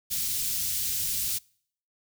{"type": "band-stop noise", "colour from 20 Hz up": "white", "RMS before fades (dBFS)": -29, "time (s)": [0.1, 1.39], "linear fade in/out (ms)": 20, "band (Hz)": [140, 3900], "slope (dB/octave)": 12, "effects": ["noise-tail reverb RT60 0.6 s tail -26 dB re dry"]}